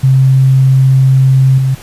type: tone with level steps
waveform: sine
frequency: 132.6 Hz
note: C3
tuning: 23 cents sharp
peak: -4 / -8 dBFS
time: 0.03-1.75 s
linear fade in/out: 10 ms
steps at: 1.58 s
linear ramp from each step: 2 ms
effects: pink hiss -34 dBFS RMS until 1.82 s + resampled to 32000 Hz